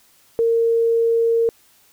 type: tone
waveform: sine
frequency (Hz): 460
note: A#4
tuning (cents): -23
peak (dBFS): -14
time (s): 0.39-1.49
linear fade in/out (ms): 0
effects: white hiss -55 dBFS RMS until 1.92 s